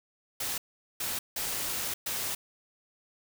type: noise bursts at uneven times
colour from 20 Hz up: white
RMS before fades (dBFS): -33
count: 4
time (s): 0.4-0.58 / 1-1.19 / 1.36-1.94 / 2.06-2.35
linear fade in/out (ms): 5
effects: none